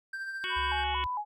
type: tone with tremolo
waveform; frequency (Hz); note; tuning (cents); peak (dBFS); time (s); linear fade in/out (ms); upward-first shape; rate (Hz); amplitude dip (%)
triangle; 1571; G6; +3; -31; 0.13-0.84; 5; triangle; 14; 45
type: harmonic tone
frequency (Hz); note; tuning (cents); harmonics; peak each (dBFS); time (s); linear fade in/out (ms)
370; F#4; 0; 1 / 3 / 4 / 5 / 6 / 7 / 8 / 9; -45 / -42 / -42 / -44 / -39 / -42 / -38 / -40; 0.44-1.04; 0
type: tone with vibrato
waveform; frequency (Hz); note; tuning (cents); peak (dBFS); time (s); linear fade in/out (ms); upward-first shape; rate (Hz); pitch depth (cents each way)
sine; 913; A#5; -36; -30; 0.49-1.25; 50; square; 2.2; 150
type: tone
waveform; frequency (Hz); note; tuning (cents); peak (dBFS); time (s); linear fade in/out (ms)
sine; 69.8; C#2; +13; -36; 0.56-1.07; 10
effects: none